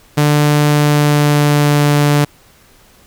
sawtooth tone with pitch glide, 148 to 146.13 Hz, D3 to D3, +14 to -8 cents, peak -5 dBFS, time 0.17-2.25 s, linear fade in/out 10 ms, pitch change -22 cents, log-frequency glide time 0.7-1.93 s, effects pink hiss -47 dBFS RMS until 3.06 s

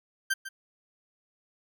40% pulse tone with echo, 1568 Hz, G6, in tune, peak -23 dBFS, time 0.3-0.34 s, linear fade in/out 10 ms, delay 150 ms, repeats 1, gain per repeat -12 dB, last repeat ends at 0.49 s, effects none

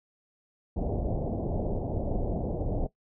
pink low-pass noise, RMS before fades -30 dBFS, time 0.76-2.87 s, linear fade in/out 10 ms, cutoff 730 Hz, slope 48 dB/octave, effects noise-tail reverb RT60 0.1 s tail -17 dB re dry

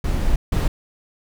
brown noise bursts at uneven times, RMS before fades -18 dBFS, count 2, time 0.04-0.36 / 0.52-0.68 s, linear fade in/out 5 ms, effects none

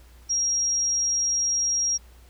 sine tone, 5630 Hz, F8, 13 cents sharp, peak -21 dBFS, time 0.29-1.98 s, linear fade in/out 20 ms, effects added 60 Hz sine -48 dBFS peak until 2.29 s + pink hiss -57 dBFS RMS until 2.29 s

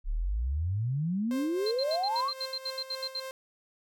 sine exponential sweep, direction up, 32.7 to 1198 Hz, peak -27 dBFS, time 0.04-2.32 s, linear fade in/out 50 ms
sawtooth tone with tremolo, 527 Hz, C5, 12 cents sharp, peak -33 dBFS, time 1.31-3.31 s, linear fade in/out 0 ms, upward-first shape sine, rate 3.7 Hz, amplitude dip 60%
sine tone bursts, 4151 Hz, C8, 15 cents flat, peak -31 dBFS, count 13, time 1.66-3.201 s, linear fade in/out 5 ms, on 53 ms, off 71 ms
effects none

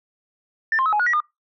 sine tone with pitch steps, 1784 / 1055 / 1283 / 838 / 1452 / 1920 / 1213 Hz, A6 / C6 / E6 / G#5 / F#6 / B6 / D#6, +23 / +14 / -47 / +15 / -33 / -49 / -44 cents, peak -16 dBFS, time 0.72-1.203 s, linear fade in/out 2 ms, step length 69 ms, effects noise-tail reverb RT60 0.2 s tail -24 dB re dry + tanh soft clip ceiling -12 dBFS

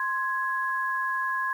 sine tone pair together, 1048.1 / 1667 Hz, C6 / G#6, +3 / +6 cents, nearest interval minor sixth, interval 803 cents, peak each -28 dBFS, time 0-1.53 s, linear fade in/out 2 ms, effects 9-bit

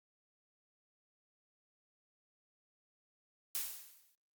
blue noise with exponential decay, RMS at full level -35 dBFS, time 3.55-4.15 s, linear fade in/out 0 ms, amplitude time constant 130 ms, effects noise-tail reverb RT60 0.2 s tail -25 dB re dry + Opus 48 kbps

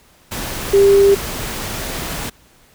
sine tone in noise, 397.1 Hz, G4, 22 cents sharp, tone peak -7 dBFS, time 0.73-1.15 s, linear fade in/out 10 ms, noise pink, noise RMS -25 dBFS, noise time 0.31-2.3 s, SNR +15 dB, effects pink hiss -51 dBFS RMS until 2.74 s

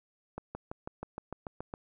accelerating click train, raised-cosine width 1 ms, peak -24 dBFS, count 10, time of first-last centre 0.38-1.739 s, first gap 170 ms, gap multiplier 0.97, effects none

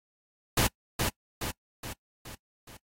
pink noise with echo, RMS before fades -24 dBFS, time 0.57-0.67 s, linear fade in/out 5 ms, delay 420 ms, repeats 5, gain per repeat -5 dB, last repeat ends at 2.77 s, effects noise-tail reverb RT60 0.1 s tail -24 dB re dry + AAC 48 kbps

